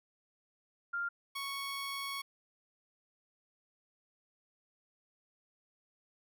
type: tone pair in turn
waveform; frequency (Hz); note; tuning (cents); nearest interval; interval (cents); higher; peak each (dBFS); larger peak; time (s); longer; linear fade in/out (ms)
sine / 15% pulse; 1396.9 / 1108.7; F6 / C#6; 0 / 0; major third; 400; first; -33 / -31; second; 0.93-1.09 / 1.35-2.22; second; 10
effects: none